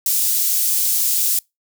white high-pass noise, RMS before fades -18 dBFS, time 0.06-1.39 s, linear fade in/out 2 ms, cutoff 6100 Hz, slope 12 dB/octave, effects noise-tail reverb RT60 0.2 s tail -26 dB re dry

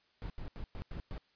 brown noise bursts at uneven times, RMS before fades -41 dBFS, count 6, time 0.22-0.3 / 0.38-0.48 / 0.56-0.64 / 0.75-0.82 / 0.91-1 / 1.11-1.18 s, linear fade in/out 0 ms, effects white hiss -71 dBFS RMS until 1.35 s + resampled to 11025 Hz

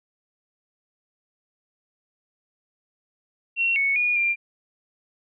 sine tone with pitch steps, 2729 / 2214 / 2444 / 2385 Hz, F7 / C#7 / D#7 / D7, -41 / -3 / -32 / +26 cents, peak -19 dBFS, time 3.56-4.36 s, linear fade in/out 50 ms, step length 200 ms, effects none

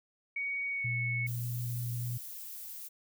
sine tone with pitch glide, 2242 to 2207 Hz, C#7 to C#7, +19 to -8 cents, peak -32 dBFS, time 0.36-1.27 s, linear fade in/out 5 ms, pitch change -27 cents, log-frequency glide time 0.7-0.89 s
sine tone, 120.5 Hz, B2, 42 cents flat, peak -33 dBFS, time 0.84-2.18 s, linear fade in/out 10 ms
violet noise, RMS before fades -44 dBFS, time 1.26-2.89 s, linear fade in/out 20 ms
effects none

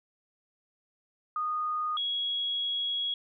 sine tone pair in turn, 1233 / 3324 Hz, D#6 / G#7, -16 / +1 cents, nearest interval octave + perfect fourth, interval 1717 cents, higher second, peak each -28 / -28 dBFS, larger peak neither, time 1.36-1.97 / 1.97-3.14 s, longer second, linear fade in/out 2 ms, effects none

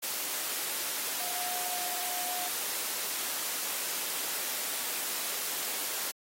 sine tone in noise, 721 Hz, F#5, 45 cents flat, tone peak -40 dBFS, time 1.19-2.49 s, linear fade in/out 20 ms, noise white, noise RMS -34 dBFS, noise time 0.02-6.12 s, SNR -9 dB, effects high-pass 300 Hz 12 dB/octave + AAC 48 kbps

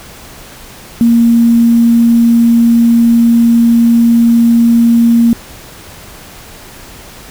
sine tone with quantisation, 233.1 Hz, A#3, in tune, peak -4 dBFS, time 1.01-5.33 s, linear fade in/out 0 ms, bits 5, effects pink hiss -33 dBFS RMS until 7.3 s

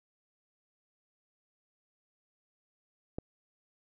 click, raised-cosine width 2 ms, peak -22 dBFS, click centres 3.185 s, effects none

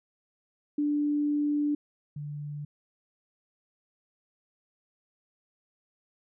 sine tone pair in turn, 293.7 / 146.85 Hz, D4 / D3, 0 / 0 cents, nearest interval octave, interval 1200 cents, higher first, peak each -24 / -34 dBFS, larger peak first, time 0.78-1.75 / 2.16-2.65 s, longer first, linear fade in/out 5 ms, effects none

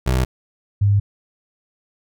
25% pulse / sine tone pair in turn, 63.9 / 101.18 Hz, C2 / G#2, -40 / -45 cents, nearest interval minor sixth, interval 795 cents, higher second, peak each -12 dBFS, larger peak neither, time 0.06-0.25 / 0.81-1 s, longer neither, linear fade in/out 10 ms, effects none

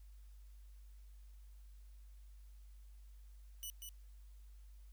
5% pulse tone with echo, 2965 Hz, F#7, 3 cents sharp, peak -35 dBFS, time 3.63-3.7 s, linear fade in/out 0 ms, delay 190 ms, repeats 1, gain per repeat -4 dB, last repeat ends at 3.89 s, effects added 50 Hz sine -54 dBFS peak until 4.92 s + white hiss -75 dBFS RMS until 4.92 s

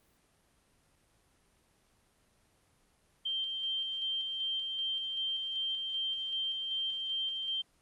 sine tone with tremolo, 3147 Hz, G7, 6 cents sharp, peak -31 dBFS, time 3.25-7.62 s, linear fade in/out 10 ms, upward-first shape square, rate 2.6 Hz, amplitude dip 30%, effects pink hiss -69 dBFS RMS until 7.81 s + Opus 24 kbps

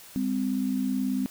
sine tone pair together, 200.5 / 258.9 Hz, G3 / C4, +39 / -18 cents, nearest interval major third, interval 443 cents, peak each -29 / -26 dBFS, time 0.16-1.26 s, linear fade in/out 0 ms, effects white hiss -48 dBFS RMS until 1.3 s

